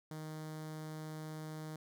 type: tone with notch filter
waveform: sawtooth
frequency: 155.8 Hz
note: D#3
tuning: 3 cents sharp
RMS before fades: -45 dBFS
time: 0.11-1.76 s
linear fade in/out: 2 ms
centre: 2600 Hz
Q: 1.8
effects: none